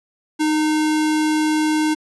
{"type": "tone with sample-and-hold", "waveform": "sine", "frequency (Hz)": 309.1, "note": "D#4", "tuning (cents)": -11, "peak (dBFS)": -15, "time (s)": [0.39, 1.95], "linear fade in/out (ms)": 20, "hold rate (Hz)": 1225, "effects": ["resampled to 24000 Hz"]}